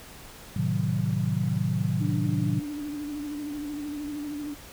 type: chord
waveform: sine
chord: A diminished seventh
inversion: none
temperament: equal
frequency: 110 / 130.81 / 155.56 / 185 Hz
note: A2 / C3 / Eb3 / Gb3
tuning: 0 / 0 / 0 / 0 cents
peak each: -29 dBFS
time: 0.56-2.6 s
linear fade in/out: 5 ms
type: tone with vibrato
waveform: sine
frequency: 293.7 Hz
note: D4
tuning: in tune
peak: -31 dBFS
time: 2-4.55 s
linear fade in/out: 20 ms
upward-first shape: sine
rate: 13 Hz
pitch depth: 45 cents each way
effects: pink hiss -46 dBFS RMS until 4.72 s